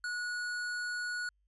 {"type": "tone with hard clipping", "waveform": "triangle", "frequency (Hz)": 1460, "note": "F#6", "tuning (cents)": -24, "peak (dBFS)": -36, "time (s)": [0.04, 1.29], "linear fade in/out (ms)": 2, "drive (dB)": 17, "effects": ["added 50 Hz sine -70 dBFS peak until 1.47 s", "resampled to 24000 Hz"]}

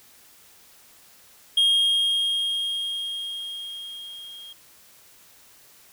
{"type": "tone with level ramp", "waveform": "triangle", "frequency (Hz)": 3245, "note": "G#7", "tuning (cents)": -41, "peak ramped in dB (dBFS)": [-14, -38], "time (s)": [1.57, 4.53], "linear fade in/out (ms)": 5, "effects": ["white hiss -53 dBFS RMS until 5.92 s"]}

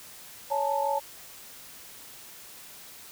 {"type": "tone cluster", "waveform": "sine", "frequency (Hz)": [558, 852, 898], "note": ["C#5", "G#5", "A5"], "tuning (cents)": [11, 44, 35], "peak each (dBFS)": -29, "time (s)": [0.5, 1], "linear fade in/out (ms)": 20, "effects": ["white hiss -47 dBFS RMS until 3.11 s"]}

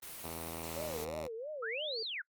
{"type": "noise", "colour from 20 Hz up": "white", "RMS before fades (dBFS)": -46, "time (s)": [0.02, 1.05], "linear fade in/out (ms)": 10}
{"type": "tone with pitch glide", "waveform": "5% pulse", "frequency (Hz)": [82.41, 79.33], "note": ["E2", "D#2"], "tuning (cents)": [0, 34], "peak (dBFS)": -30, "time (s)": [0.23, 1.28], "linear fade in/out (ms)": 20, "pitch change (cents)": -66, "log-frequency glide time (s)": [0.65, 1.05]}
{"type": "tone with vibrato", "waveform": "sine", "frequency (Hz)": 523.3, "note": "C5", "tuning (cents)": 0, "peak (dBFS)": -39, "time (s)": [0.76, 2.03], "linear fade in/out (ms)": 5, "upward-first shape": "sine", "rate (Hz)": 3, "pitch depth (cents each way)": 290}
{"type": "linear two-way sweep", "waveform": "sine", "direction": "up then down", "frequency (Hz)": [1211, 4772, 1369], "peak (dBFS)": -37, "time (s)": [1.62, 2.22], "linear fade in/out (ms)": 10, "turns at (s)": 2.01}
{"effects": ["noise-tail reverb RT60 0.1 s tail -25 dB re dry", "Opus 32 kbps"]}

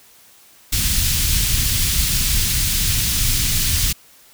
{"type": "band-stop noise", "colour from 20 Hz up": "pink", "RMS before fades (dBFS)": -18, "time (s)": [0.72, 3.93], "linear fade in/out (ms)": 10, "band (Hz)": [110, 3300], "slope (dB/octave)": 12, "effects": ["white hiss -49 dBFS RMS until 4.33 s"]}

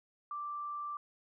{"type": "tone", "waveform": "sine", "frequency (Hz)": 1174.7, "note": "D6", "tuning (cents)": 0, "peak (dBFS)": -37, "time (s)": [0.31, 0.97], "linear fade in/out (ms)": 2, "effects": []}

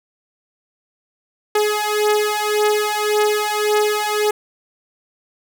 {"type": "beating tone pair", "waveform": "sawtooth", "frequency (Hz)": [420.4, 422.2], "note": ["G#4", "G#4"], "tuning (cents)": [21, 29], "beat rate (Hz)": 1.8, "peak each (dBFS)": -15, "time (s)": [1.55, 4.31], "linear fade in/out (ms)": 5, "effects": []}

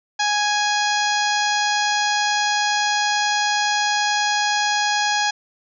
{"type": "harmonic tone", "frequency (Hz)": 830.6, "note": "G#5", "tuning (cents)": 0, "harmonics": [1, 2, 3, 4, 5, 6, 7, 8], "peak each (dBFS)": [-21, -23, -29, -28, -29, -28, -32, -31], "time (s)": [0.19, 5.31], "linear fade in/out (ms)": 10, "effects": []}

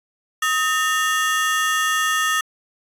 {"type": "ring-modulated tone", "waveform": "35% pulse", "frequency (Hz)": 1541, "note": "G6", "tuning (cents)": -30, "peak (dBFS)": -13, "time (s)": [0.42, 2.41], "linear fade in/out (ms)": 5, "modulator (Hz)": 279, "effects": ["resampled to 32000 Hz"]}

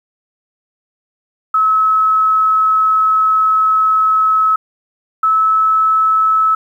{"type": "tone pair in turn", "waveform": "sine", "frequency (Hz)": [1291, 1300.7], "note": ["E6", "E6"], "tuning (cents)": [-37, -24], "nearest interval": "unison", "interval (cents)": 13, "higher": "second", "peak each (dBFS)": -9, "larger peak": "neither", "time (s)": [[1.54, 4.56], [5.23, 6.55]], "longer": "first", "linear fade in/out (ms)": 5, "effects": ["8-bit"]}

